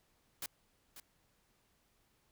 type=noise with echo; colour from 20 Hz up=white; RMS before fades=-41 dBFS; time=0.42-0.46 s; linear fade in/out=2 ms; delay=540 ms; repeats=1; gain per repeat=-11 dB; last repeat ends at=1 s; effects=pink hiss -74 dBFS RMS until 2.31 s